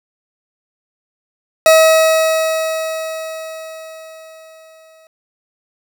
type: tone with exponential decay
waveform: 40% pulse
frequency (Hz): 640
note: D#5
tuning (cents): +49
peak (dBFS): -4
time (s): 1.66-5.07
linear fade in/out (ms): 1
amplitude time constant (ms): 740
effects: none